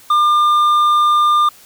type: tone with hard clipping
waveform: sine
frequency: 1200 Hz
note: D6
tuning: 37 cents sharp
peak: -11 dBFS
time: 0.1-1.49 s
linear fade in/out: 5 ms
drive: 5 dB
effects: white hiss -44 dBFS RMS until 1.65 s